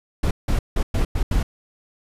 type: noise bursts at uneven times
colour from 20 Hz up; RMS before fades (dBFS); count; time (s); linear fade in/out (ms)
brown; -19; 6; 0.23-0.31 / 0.48-0.59 / 0.76-0.83 / 0.94-1.05 / 1.15-1.23 / 1.31-1.43; 5
effects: resampled to 32000 Hz